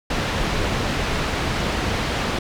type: low-pass noise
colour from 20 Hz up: pink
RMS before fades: -23 dBFS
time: 0.1-2.39 s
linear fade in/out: 5 ms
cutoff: 4100 Hz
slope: 12 dB/octave
effects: none